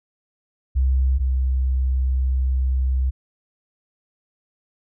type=tone pair in turn; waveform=sine; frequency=65.41 / 64.81 Hz; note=C2 / C2; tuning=0 / -16 cents; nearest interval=unison; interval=16 cents; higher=first; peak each=-15 / -17 dBFS; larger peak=first; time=0.75-1.19 / 1.19-3.11 s; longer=second; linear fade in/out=20 ms; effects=none